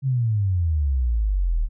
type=exponential sweep; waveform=sine; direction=down; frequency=138.59 to 36.71 Hz; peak=-18 dBFS; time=0.02-1.69 s; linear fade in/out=50 ms; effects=none